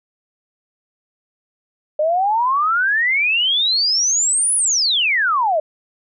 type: exponential two-way sweep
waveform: sine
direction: up then down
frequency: 594 to 10340 to 594 Hz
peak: -14 dBFS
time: 1.99-5.6 s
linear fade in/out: 5 ms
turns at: 4.55 s
effects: none